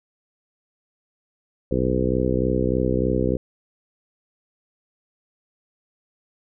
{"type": "harmonic tone with a mistuned harmonic", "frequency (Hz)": 63.3, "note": "B1", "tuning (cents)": 43, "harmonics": [1, 2, 3, 4, 5, 6, 7, 8], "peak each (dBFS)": [-27, -27, -27, -27, -27, -27, -27, -27], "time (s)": [1.71, 3.37], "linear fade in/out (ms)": 5, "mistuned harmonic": 1, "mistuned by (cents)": -51, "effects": []}